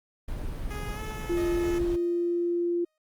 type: noise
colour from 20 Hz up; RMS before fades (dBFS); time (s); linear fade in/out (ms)
brown; -34; 0.28-1.96; 5
type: tone with pitch glide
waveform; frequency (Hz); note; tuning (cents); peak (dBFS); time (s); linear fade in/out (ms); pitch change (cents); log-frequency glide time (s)
10% pulse; 415.3 to 431.9; G#4 to A4; 0 to -32; -30; 0.7-1.79; 10; +68; 0.94-1
type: tone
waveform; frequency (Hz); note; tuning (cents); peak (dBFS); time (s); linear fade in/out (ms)
sine; 346.2; F4; -15; -24; 1.29-2.85; 10
type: tone with exponential decay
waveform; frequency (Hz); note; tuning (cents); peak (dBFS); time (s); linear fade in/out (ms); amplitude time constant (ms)
sawtooth; 622.3; D#5; 0; -34; 1.37-2.98; 2; 350
effects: Opus 32 kbps